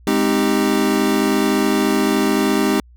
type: chord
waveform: square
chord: Ab major seventh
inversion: none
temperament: equal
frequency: 207.7 / 261.6 / 311.1 / 392 Hz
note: Ab3 / C4 / Eb4 / G4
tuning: 0 / 0 / 0 / 0 cents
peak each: -21 dBFS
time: 0.07-2.8 s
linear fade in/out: 2 ms
effects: added 60 Hz sine -43 dBFS peak until 2.96 s